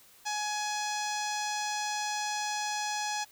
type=tone with low-pass filter; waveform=sawtooth; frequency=840 Hz; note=G#5; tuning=19 cents sharp; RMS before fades=-33 dBFS; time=0.25-3.25 s; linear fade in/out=20 ms; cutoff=6200 Hz; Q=3.2; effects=white hiss -58 dBFS RMS until 3.31 s